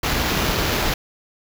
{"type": "noise with sample-and-hold", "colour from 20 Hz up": "pink", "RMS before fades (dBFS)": -21, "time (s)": [0.03, 0.94], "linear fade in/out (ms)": 5, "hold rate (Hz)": 8820, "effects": []}